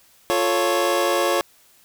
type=chord; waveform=25% pulse; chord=F augmented; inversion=none; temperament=equal; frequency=349.2 / 440 / 554.4 Hz; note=F4 / A4 / C#5; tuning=0 / 0 / 0 cents; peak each=-19 / -22 / -17 dBFS; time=0.3-1.41 s; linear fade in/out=0 ms; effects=white hiss -55 dBFS RMS until 1.84 s